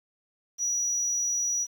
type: tone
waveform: sine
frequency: 5830 Hz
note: F#8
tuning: 26 cents flat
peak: -23 dBFS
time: 0.58-1.67 s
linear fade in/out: 50 ms
effects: tanh soft clip ceiling -23 dBFS + 9-bit